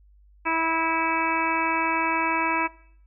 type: harmonic tone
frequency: 326.3 Hz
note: E4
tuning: 18 cents flat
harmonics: 1 / 2 / 3 / 4 / 5 / 6 / 7 / 8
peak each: -30 / -35 / -26 / -31 / -32 / -37 / -29 / -31 dBFS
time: 0.45-2.68 s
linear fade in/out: 20 ms
effects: noise-tail reverb RT60 0.6 s tail -19 dB re dry + added 50 Hz sine -52 dBFS peak until 3.06 s